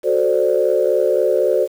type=chord; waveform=sine; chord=D dominant seventh; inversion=first; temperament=equal; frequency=370 / 440 / 523.3 / 587.3 Hz; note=F#4 / A4 / C5 / D5; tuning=0 / 0 / 0 / 0 cents; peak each=-19 / -19 / -17 / -19 dBFS; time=0.03-1.68 s; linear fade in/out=50 ms; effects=tanh soft clip ceiling -3 dBFS + 7-bit